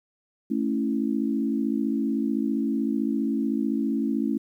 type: chord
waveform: sine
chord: A major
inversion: none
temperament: equal with one note detuned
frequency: 220 / 275.6 / 329.6 Hz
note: A3 / C#4 / E4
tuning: 0 / -10 / 0 cents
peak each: -26 / -26 / -30 dBFS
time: 0.5-4.38 s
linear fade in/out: 10 ms
effects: 10-bit